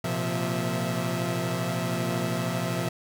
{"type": "tone cluster", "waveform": "sawtooth", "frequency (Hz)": [115.8, 128.5, 174.3, 230.9, 652], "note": ["A#2", "C3", "F3", "A#3", "E5"], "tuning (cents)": [-11, -31, -3, -16, -19], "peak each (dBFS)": [-30, -28, -26, -34, -30], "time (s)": [0.04, 2.89], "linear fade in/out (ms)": 5, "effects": []}